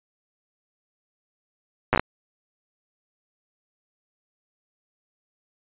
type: slowing click train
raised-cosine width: 0.5 ms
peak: -4 dBFS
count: 6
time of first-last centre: 1.93-1.996 s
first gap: 8 ms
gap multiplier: 1.25
effects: resampled to 8000 Hz